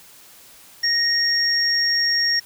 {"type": "tone pair together", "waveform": "sine", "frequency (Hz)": [1864.7, 5556], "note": ["A#6", "F8"], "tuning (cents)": [0, -10], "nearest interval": "octave + perfect fifth", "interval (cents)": 1890, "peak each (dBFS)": [-22, -18], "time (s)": [0.83, 2.4], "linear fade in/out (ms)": 10, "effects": ["white hiss -47 dBFS RMS until 2.45 s"]}